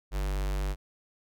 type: tone with notch filter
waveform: square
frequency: 48.64 Hz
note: G1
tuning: 13 cents flat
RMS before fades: -30 dBFS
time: 0.11-0.76 s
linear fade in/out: 50 ms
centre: 200 Hz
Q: 1.5
effects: none